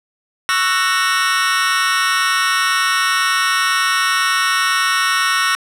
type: chord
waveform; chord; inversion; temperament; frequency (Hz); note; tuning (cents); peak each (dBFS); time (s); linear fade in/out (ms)
sawtooth; F# dominant seventh; second; just; 1110 / 1332 / 1480 / 1850; C#6 / E6 / F#6 / A#6; +2 / +18 / 0 / -14; -16; 0.49-5.55; 0
effects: low-pass 10000 Hz 12 dB/octave